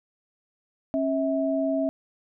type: tone pair together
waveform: sine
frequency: 272.6 / 648.4 Hz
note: C#4 / E5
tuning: -29 / -29 cents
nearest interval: octave + minor third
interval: 1500 cents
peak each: -25 dBFS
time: 0.94-1.89 s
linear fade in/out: 0 ms
effects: none